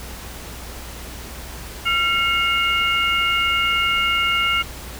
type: tone cluster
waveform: sine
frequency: 1370 / 2176 / 2828 Hz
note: F6 / C#7 / F7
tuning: -34 / -33 / +21 cents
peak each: -21 dBFS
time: 1.85-4.63 s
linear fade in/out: 20 ms
effects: added 60 Hz sine -36 dBFS peak until 4.99 s + pink hiss -36 dBFS RMS until 4.99 s